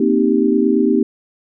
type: chord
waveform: sine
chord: C minor seventh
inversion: third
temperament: equal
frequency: 233.1 / 261.6 / 311.1 / 392 Hz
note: Bb3 / C4 / Eb4 / G4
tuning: 0 / 0 / 0 / 0 cents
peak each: -17 dBFS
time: 0-1.03 s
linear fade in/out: 5 ms
effects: none